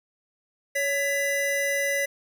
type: tone pair together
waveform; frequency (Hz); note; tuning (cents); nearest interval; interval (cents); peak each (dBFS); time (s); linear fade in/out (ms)
square; 559.8 / 1995; C#5 / B6; +17 / +17; octave + minor seventh; 2200; -28 / -26; 0.75-2.06; 10
effects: 10-bit